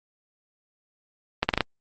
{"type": "accelerating click train", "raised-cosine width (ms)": 0.3, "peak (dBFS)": -4, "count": 5, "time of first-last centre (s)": [1.43, 1.607], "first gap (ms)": 60, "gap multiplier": 0.8, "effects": ["Opus 32 kbps"]}